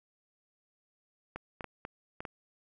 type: clicks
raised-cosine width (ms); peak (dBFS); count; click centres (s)
0.5; -24; 6; 1.36 / 1.608 / 1.643 / 1.851 / 2.205 / 2.252
effects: none